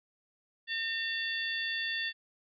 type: harmonic tone with a mistuned harmonic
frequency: 910 Hz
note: A#5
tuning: 42 cents flat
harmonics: 2 / 3 / 4 / 5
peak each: -34 / -39 / -37 / -42 dBFS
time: 0.67-2.13 s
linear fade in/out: 50 ms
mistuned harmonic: 4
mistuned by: -80 cents
effects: none